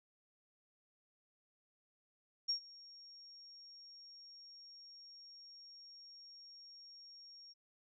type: tone with ADSR envelope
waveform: sine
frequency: 5560 Hz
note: F8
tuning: 9 cents flat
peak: -31 dBFS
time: 2.48-7.54 s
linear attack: 17 ms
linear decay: 98 ms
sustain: -23 dB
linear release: 24 ms
effects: none